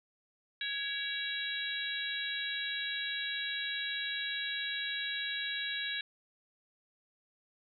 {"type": "harmonic tone with a mistuned harmonic", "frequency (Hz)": 554.4, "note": "C#5", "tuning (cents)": 0, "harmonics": [3, 4, 5, 6, 7], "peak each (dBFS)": [-38, -42, -45, -42, -38], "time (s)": [0.61, 6.01], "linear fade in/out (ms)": 2, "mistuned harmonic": 4, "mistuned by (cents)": 50, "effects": []}